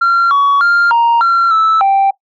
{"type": "tone with pitch steps", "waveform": "sine", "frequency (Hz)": [1375, 1125, 1397, 934, 1367, 1313, 784], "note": ["F6", "C#6", "F6", "A#5", "F6", "E6", "G5"], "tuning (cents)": [-27, 25, 0, 3, -37, -7, 0], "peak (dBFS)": -5, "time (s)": [0.01, 2.11], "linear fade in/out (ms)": 10, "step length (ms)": 300, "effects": ["noise-tail reverb RT60 0.1 s tail -19 dB re dry", "tanh soft clip ceiling -6 dBFS"]}